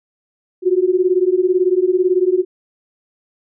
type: beating tone pair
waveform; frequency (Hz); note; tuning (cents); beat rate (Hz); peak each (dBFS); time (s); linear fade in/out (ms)
sine; 357.4 / 375.4; F4 / F#4; +40 / +25; 18; -15; 0.62-2.45; 50
effects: none